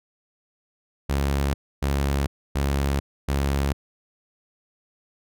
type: tone bursts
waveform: sawtooth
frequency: 69.6 Hz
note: C#2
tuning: 8 cents sharp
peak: -17 dBFS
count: 4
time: 1.09-3.73 s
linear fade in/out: 10 ms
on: 450 ms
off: 280 ms
effects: none